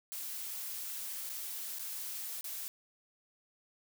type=noise with dropouts; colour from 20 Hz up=blue; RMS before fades=-41 dBFS; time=0.12-2.68 s; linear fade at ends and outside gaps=0 ms; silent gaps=1.293-1.298 / 1.786-1.794 / 2.41-2.443 s; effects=none